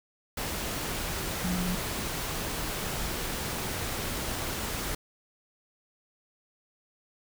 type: tone in noise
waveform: sine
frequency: 180 Hz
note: F#3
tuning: 47 cents flat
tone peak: -29 dBFS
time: 1.44-1.75 s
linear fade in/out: 5 ms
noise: pink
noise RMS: -33 dBFS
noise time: 0.37-4.95 s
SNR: +1 dB
effects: none